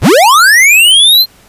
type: linear sweep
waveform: square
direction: up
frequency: 33.34 to 4224 Hz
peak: -3 dBFS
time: 0.01-1.26 s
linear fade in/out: 50 ms
effects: pink hiss -43 dBFS RMS until 1.48 s + resampled to 32000 Hz